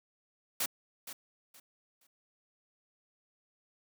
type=noise with echo; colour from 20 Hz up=white; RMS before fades=-32 dBFS; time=0.6-0.66 s; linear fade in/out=5 ms; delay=470 ms; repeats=3; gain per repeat=-12 dB; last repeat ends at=2.07 s; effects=high-pass 150 Hz 12 dB/octave